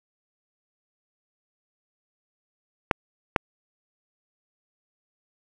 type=clicks; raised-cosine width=0.5 ms; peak=-3 dBFS; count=2; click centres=2.912 / 3.362 s; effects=none